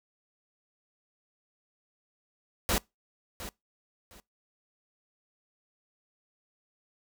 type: noise with echo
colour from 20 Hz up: pink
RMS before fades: -27 dBFS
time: 2.69-2.78 s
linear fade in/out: 0 ms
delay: 710 ms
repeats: 2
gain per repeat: -13 dB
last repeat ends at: 4.2 s
effects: noise-tail reverb RT60 0.2 s tail -24 dB re dry